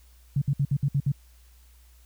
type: tone bursts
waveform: sine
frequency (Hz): 140.1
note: C#3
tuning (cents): +19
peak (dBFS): -20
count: 7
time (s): 0.36-1.119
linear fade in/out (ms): 5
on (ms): 57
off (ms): 60
effects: added 60 Hz sine -52 dBFS peak until 2.05 s + white hiss -62 dBFS RMS until 2.05 s